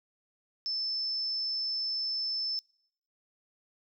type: tone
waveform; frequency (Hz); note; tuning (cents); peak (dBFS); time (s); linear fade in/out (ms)
sine; 5274; E8; 0; -30; 0.66-2.59; 0
effects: noise-tail reverb RT60 0.7 s tail -25 dB re dry